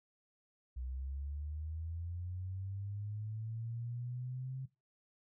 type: linear sweep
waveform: sine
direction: up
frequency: 61.74 to 133.1 Hz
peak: -39 dBFS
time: 0.76-4.66 s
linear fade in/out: 10 ms
effects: noise-tail reverb RT60 0.2 s tail -17 dB re dry